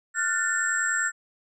sine tone cluster, 1400 / 1490 / 1782 / 7620 Hz, F6 / F#6 / A6 / A#8, +4 / +12 / +22 / +37 cents, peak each -28 / -30 / -27 / -29 dBFS, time 0.14-1.12 s, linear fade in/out 50 ms, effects none

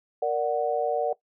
sine chord, Bb augmented, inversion none, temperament equal, 466.2 / 587.3 / 740 Hz, Bb4 / D5 / F#5, 0 / 0 / 0 cents, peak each -27 dBFS, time 0.22-1.13 s, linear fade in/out 5 ms, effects noise-tail reverb RT60 0.1 s tail -18 dB re dry

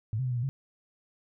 sine tone with pitch steps, 108.5 / 130.7 / 126.6 / 122.7 / 119 / 135.5 Hz, A2 / C3 / B2 / B2 / A#2 / C#3, -24 / -1 / +43 / -11 / +36 / -39 cents, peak -27 dBFS, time 0.13-0.49 s, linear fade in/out 0 ms, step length 60 ms, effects none

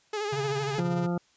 sawtooth tone with vibrato, 418 Hz, G#4, 11 cents sharp, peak -25 dBFS, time 0.13-0.8 s, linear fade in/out 5 ms, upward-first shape sine, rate 13 Hz, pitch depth 54 cents each way
square tone with tremolo, 138.59 Hz, C#3, in tune, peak -30 dBFS, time 0.32-1.07 s, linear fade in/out 10 ms, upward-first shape triangle, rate 17 Hz, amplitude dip 60%
harmonic tone, 174.3 Hz, F3, 3 cents flat, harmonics 1 / 2 / 3 / 4 / 5 / 7 / 8, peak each -27 / -33 / -37 / -39 / -41 / -44 / -45 dBFS, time 0.78-1.18 s, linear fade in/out 5 ms
effects white hiss -64 dBFS RMS until 1.36 s + resampled to 16000 Hz

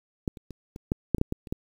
clicks, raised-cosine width 3 ms, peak -14 / -30 / -27 / -26 / -11 / -8 / -21 / -9 / -15 / -29 / -15 dBFS, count 11, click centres 0.278 / 0.372 / 0.507 / 0.761 / 0.919 / 1.147 / 1.183 / 1.214 / 1.324 / 1.472 / 1.525 s, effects 8-bit

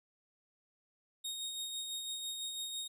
sawtooth tone with tremolo, 3729 Hz, A#7, in tune, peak -34 dBFS, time 1.24-2.88 s, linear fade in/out 10 ms, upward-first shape sine, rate 6 Hz, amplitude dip 35%, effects resampled to 32000 Hz

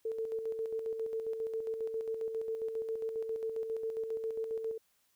sine tone with tremolo, 446.9 Hz, A4, 27 cents sharp, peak -32 dBFS, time 0.05-4.78 s, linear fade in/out 5 ms, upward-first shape square, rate 7.4 Hz, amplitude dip 45%, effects white hiss -73 dBFS RMS until 5.15 s

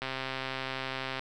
click train, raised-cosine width 0.3 ms, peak -18 dBFS, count 156, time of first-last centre 0.02-1.194 s, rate 132 Hz, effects none

